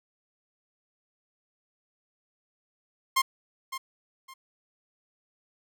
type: tone with echo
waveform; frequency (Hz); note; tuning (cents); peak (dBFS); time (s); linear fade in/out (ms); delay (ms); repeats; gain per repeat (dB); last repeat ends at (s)
sawtooth; 1060; C6; +22; -17; 3.16-3.22; 10; 560; 2; -12; 4.34
effects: none